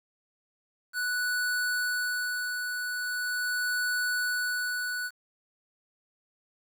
square tone with tremolo, 1480 Hz, F#6, in tune, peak -27 dBFS, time 0.93-5.11 s, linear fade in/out 50 ms, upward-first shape sine, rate 0.41 Hz, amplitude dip 40%, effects 9-bit

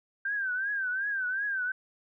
sine tone with vibrato, 1568 Hz, G6, in tune, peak -28 dBFS, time 0.25-1.72 s, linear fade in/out 5 ms, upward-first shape triangle, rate 2.7 Hz, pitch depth 130 cents each way, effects none

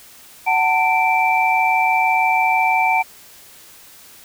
sine tone cluster, 747 / 893 / 2340 Hz, F#5 / A5 / D7, +16 / +25 / -7 cents, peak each -18 dBFS, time 0.46-3.03 s, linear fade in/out 20 ms, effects white hiss -44 dBFS RMS until 4.24 s

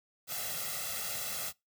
white noise with comb filter, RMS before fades -37 dBFS, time 0.27-1.53 s, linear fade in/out 50 ms, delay 1.5 ms, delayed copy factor +0.85, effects noise-tail reverb RT60 0.2 s tail -23 dB re dry + high-pass 80 Hz 12 dB/octave

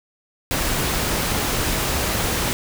pink noise, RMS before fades -22 dBFS, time 0.51-2.53 s, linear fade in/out 0 ms, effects none

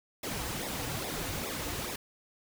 pink noise with flanger, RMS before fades -36 dBFS, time 0.23-1.96 s, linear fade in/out 5 ms, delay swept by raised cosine 0.66 to 5.16 ms, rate 2.4 Hz, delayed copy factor -0.75, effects none

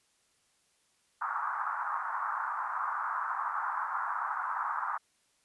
white band-pass noise, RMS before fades -34 dBFS, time 1.21-4.98 s, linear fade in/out 10 ms, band 870 to 1400 Hz, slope 48 dB/octave, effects white hiss -71 dBFS RMS until 5.44 s + resampled to 24000 Hz

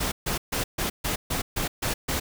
pink noise bursts, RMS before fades -27 dBFS, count 9, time 0-2.2 s, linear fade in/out 10 ms, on 120 ms, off 140 ms, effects none

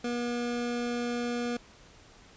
square tone pair together, 240.2 / 480.9 Hz, B3 / B4, -48 / -46 cents, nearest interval octave, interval 1202 cents, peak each -32 / -35 dBFS, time 0.04-1.57 s, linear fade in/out 5 ms, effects pink hiss -55 dBFS RMS until 2.36 s + resampled to 16000 Hz

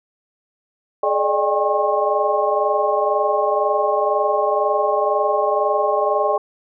sine tone cluster, 423.7 / 587 / 609 / 800 / 1082 Hz, G#4 / D5 / D#5 / G5 / C#6, +35 / -1 / -37 / +35 / -42 cents, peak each -22 dBFS, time 1.03-6.38 s, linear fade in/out 5 ms, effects none

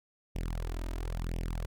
sawtooth tone with flanger, 41.96 Hz, E1, 31 cents sharp, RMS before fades -35 dBFS, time 0.35-1.66 s, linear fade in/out 10 ms, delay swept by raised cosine 0.35 to 3.25 ms, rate 0.98 Hz, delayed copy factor +0.95, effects none

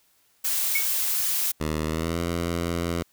blue noise, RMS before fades -25 dBFS, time 0.44-1.52 s, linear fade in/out 10 ms
sine tone with exponential decay, 2217 Hz, C#7, in tune, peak -19 dBFS, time 0.75-0.91 s, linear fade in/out 5 ms, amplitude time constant 33 ms
10% pulse tone with pitch glide, 77.78 to 85.31 Hz, D#2 to F2, 0 to -40 cents, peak -17 dBFS, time 1.6-3.03 s, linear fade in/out 10 ms, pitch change +160 cents, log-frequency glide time 1.84-2.2 s
effects white hiss -64 dBFS RMS until 3.12 s

